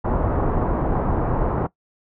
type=low-pass noise; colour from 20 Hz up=pink; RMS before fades=-21 dBFS; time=0.04-1.67 s; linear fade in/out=10 ms; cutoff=1100 Hz; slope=24 dB/octave; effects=noise-tail reverb RT60 0.1 s tail -19 dB re dry